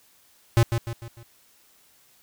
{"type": "tone with echo", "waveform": "square", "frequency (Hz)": 116.54, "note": "A#2", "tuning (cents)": 0, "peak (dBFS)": -15, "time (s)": [0.57, 0.63], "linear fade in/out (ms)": 0, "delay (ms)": 150, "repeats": 4, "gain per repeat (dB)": -7, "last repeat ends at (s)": 1.23, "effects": ["white hiss -59 dBFS RMS until 2.22 s"]}